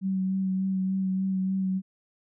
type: tone with vibrato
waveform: sine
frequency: 189.8 Hz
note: F#3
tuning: 44 cents sharp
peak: -24 dBFS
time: 0.01-1.82 s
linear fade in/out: 50 ms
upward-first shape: sine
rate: 3.4 Hz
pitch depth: 18 cents each way
effects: none